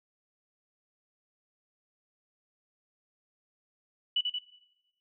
sine tone with echo, 2960 Hz, F#7, in tune, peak -24 dBFS, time 4.16-4.21 s, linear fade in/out 5 ms, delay 89 ms, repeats 2, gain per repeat -3 dB, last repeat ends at 4.388 s, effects noise-tail reverb RT60 1.0 s tail -19 dB re dry

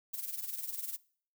violet noise with tremolo, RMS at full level -36 dBFS, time 0.13-0.97 s, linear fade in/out 10 ms, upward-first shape triangle, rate 20 Hz, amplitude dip 80%, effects noise-tail reverb RT60 0.5 s tail -22 dB re dry

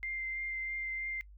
sine tone with vibrato, 2093 Hz, C7, in tune, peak -35 dBFS, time 0.03-1.21 s, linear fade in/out 0 ms, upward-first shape triangle, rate 3.1 Hz, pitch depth 13 cents each way, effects noise-tail reverb RT60 0.1 s tail -23 dB re dry + added 50 Hz sine -51 dBFS peak until 1.37 s

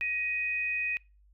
sine tone pair together, 1893 / 2500 Hz, A#6 / D#7, +26 / +8 cents, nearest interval perfect fourth, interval 482 cents, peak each -37 / -29 dBFS, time 0.01-0.97 s, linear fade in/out 0 ms, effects noise-tail reverb RT60 0.3 s tail -25 dB re dry + added 50 Hz sine -58 dBFS peak until 1.33 s

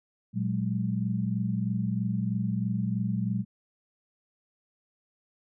sine tone cluster, 117.7 / 184 / 207.1 Hz, A#2 / F#3 / G#3, +17 / -9 / -5 cents, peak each -30 / -30 / -31 dBFS, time 0.33-3.45 s, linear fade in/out 50 ms, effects none

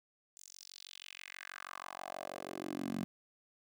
10% pulse tone with high-pass filter sweep, 46.25 Hz, F#1, in tune, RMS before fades -45 dBFS, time 0.37-3.04 s, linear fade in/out 0 ms, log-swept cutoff 7300 to 200 Hz, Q 3, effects none

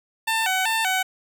15% pulse tone with vibrato, 820 Hz, G#5, 22 cents flat, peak -14 dBFS, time 0.27-1.03 s, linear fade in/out 10 ms, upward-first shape square, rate 2.6 Hz, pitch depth 150 cents each way, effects none

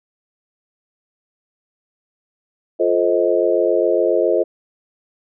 sine chord, F dominant seventh, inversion none, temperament just, 349.2 / 436.5 / 523.8 / 628.6 Hz, F4 / A4 / C5 / Eb5, 0 / -14 / +2 / +18 cents, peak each -19 dBFS, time 2.79-4.44 s, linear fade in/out 20 ms, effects none

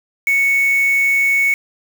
sine tone with quantisation, 2217 Hz, C#7, in tune, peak -12 dBFS, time 0.27-1.54 s, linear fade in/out 2 ms, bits 4, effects none

